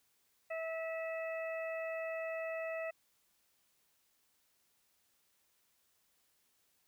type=harmonic tone; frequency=650 Hz; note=E5; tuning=24 cents flat; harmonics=1 / 2 / 3 / 4; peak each=-38 / -50 / -46 / -48 dBFS; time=0.5-2.91 s; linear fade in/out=10 ms; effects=white hiss -75 dBFS RMS until 6.87 s